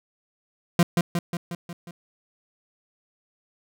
40% pulse tone with echo, 172.2 Hz, F3, 24 cents flat, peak -13 dBFS, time 0.79-0.83 s, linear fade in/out 2 ms, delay 180 ms, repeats 6, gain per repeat -4 dB, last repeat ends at 1.91 s, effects none

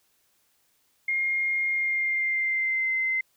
sine tone with pitch glide, 2131 to 2068 Hz, C7 to C7, +31 to -21 cents, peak -23 dBFS, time 1.08-3.21 s, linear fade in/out 5 ms, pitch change -52 cents, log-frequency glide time 1.69-2.93 s, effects white hiss -68 dBFS RMS until 3.36 s

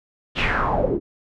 pink noise with low-pass filter sweep, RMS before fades -21 dBFS, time 0.35-1 s, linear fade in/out 50 ms, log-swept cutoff 3300 to 310 Hz, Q 4.6, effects none

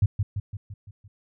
sine tone with echo, 100.9 Hz, G#2, 49 cents flat, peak -15 dBFS, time 0.02-0.06 s, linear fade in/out 5 ms, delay 170 ms, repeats 6, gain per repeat -5 dB, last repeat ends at 1.08 s, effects none

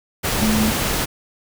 sine tone in noise, 216.4 Hz, A3, 29 cents flat, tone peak -16 dBFS, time 0.41-0.71 s, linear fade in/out 20 ms, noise pink, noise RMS -21 dBFS, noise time 0.23-1.06 s, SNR +2 dB, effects none

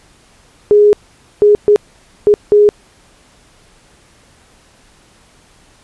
sine tone bursts at uneven times, 415.3 Hz, G#4, in tune, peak -4 dBFS, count 5, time 0.71-0.93 / 1.42-1.55 / 1.68-1.76 / 2.27-2.34 / 2.52-2.69 s, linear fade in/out 0 ms, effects pink hiss -48 dBFS RMS until 5.83 s + resampled to 24000 Hz

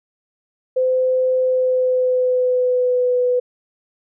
sine tone with pitch glide, 513 to 496.1 Hz, C5 to B4, -34 to +8 cents, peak -14 dBFS, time 0.76-3.4 s, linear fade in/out 10 ms, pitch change -58 cents, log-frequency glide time 1.4-3.19 s, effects none

